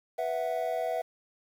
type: chord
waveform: triangle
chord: B suspended fourth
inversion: none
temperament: equal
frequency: 493.9 / 659.3 / 740 Hz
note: B4 / E5 / F#5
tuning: 0 / 0 / 0 cents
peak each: -33 / -29 / -32 dBFS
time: 0.18-1.02 s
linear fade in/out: 10 ms
effects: 9-bit